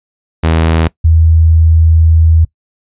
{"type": "tone pair in turn", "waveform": ["sawtooth", "sine"], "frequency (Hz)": [81, 81], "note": ["E2", "E2"], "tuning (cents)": [-30, -30], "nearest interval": "unison", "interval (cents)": 0, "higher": "neither", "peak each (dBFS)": -4, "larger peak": "neither", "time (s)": [[0.43, 0.88], [1.04, 2.45]], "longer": "second", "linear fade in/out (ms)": 10, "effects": ["noise-tail reverb RT60 0.1 s tail -21 dB re dry", "resampled to 8000 Hz"]}